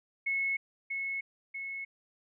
sine tone with echo, 2189 Hz, C#7, 22 cents flat, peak -28 dBFS, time 0.26-0.57 s, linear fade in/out 10 ms, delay 640 ms, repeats 2, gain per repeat -4 dB, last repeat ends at 1.85 s, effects none

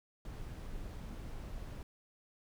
brown noise, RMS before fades -44 dBFS, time 0.25-1.83 s, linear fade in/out 2 ms, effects none

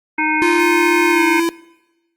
harmonic tone, 309.4 Hz, D#4, 10 cents flat, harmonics 1 / 3 / 5 / 7 / 8, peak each -21 / -20 / -23 / -19 / -23 dBFS, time 0.18-1.4 s, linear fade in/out 5 ms
square tone with pitch glide, 346 to 335.6 Hz, F4 to E4, -16 to +31 cents, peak -15 dBFS, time 0.42-1.49 s, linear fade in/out 0 ms, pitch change -53 cents, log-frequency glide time 1.11-1.21 s
effects noise-tail reverb RT60 1.0 s tail -21 dB re dry + Opus 32 kbps

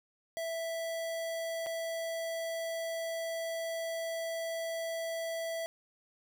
square tone with dropouts, 659.3 Hz, E5, in tune, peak -35 dBFS, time 0.37-5.66 s, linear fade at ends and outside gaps 0 ms, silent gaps 1.662-1.667 s, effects 11-bit

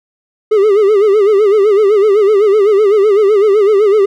triangle tone with vibrato, 411.9 Hz, G#4, 14 cents flat, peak -4 dBFS, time 0.51-4.06 s, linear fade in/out 10 ms, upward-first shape sine, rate 7.9 Hz, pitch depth 110 cents each way, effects none

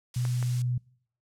blue noise, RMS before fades -39 dBFS, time 0.14-0.62 s, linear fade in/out 2 ms
sine tone, 123.47 Hz, B2, in tune, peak -25 dBFS, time 0.16-0.78 s, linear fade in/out 5 ms
clicks, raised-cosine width 0.5 ms, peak -24 dBFS, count 2, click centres 0.252 / 0.427 s
effects noise-tail reverb RT60 0.6 s tail -25 dB re dry + low-pass 8000 Hz 12 dB/octave

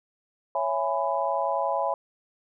sine chord, C# minor seventh, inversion none, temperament just, 554.4 / 665.2 / 831.5 / 997.9 Hz, C#5 / E5 / G#5 / B5, 0 / +16 / +2 / +18 cents, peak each -29 dBFS, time 0.55-1.94 s, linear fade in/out 2 ms, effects none

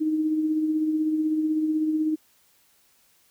sine tone with tremolo, 311.1 Hz, D#4, in tune, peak -19 dBFS, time 0-2.16 s, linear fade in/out 20 ms, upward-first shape triangle, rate 16 Hz, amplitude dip 45%, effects white hiss -62 dBFS RMS until 3.3 s

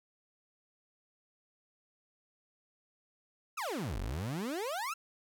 30% pulse exponential two-way sweep, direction down then up, 1388 to 42.19 to 1388 Hz, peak -32 dBFS, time 3.57-4.94 s, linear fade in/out 10 ms, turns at 3.99 s, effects none

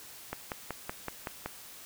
click train, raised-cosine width 0.5 ms, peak -19 dBFS, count 7, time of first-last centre 0.33-1.46 s, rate 5.31 Hz, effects white hiss -49 dBFS RMS until 1.85 s

